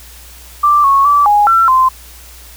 sine tone with pitch steps, 1176 / 1102 / 1157 / 827 / 1348 / 1038 Hz, D6 / C#6 / D6 / G#5 / E6 / C6, +2 / -11 / -26 / -8 / +38 / -14 cents, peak -6 dBFS, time 0.63-1.89 s, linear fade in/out 10 ms, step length 210 ms, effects added 60 Hz sine -37 dBFS peak until 2.56 s + white hiss -38 dBFS RMS until 2.56 s

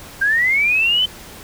sine linear sweep, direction up, 1568 to 3086 Hz, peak -13 dBFS, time 0.21-1.06 s, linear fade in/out 10 ms, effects pink hiss -38 dBFS RMS until 1.43 s

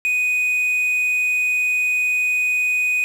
triangle tone with quantisation, 2489 Hz, D#7, in tune, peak -15 dBFS, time 0.05-3.04 s, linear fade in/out 0 ms, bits 7, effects none

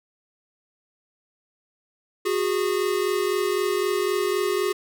square tone pair together, 366.1 / 410 Hz, F#4 / G#4, -18 / -22 cents, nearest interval major second, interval 196 cents, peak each -25 dBFS, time 2.25-4.73 s, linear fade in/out 10 ms, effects none

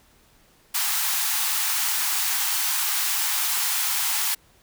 white high-pass noise, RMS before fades -24 dBFS, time 0.74-4.35 s, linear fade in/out 10 ms, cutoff 750 Hz, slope 96 dB/octave, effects pink hiss -58 dBFS RMS until 4.62 s

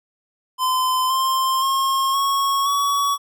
square tone with pitch steps, 1026 / 1050.6 / 1075.8 / 1101.5 / 1127.9 Hz, C6 / C6 / C6 / C#6 / C#6, -34 / +7 / +48 / -11 / +30 cents, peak -18 dBFS, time 0.58-3.18 s, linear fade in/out 50 ms, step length 520 ms, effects none

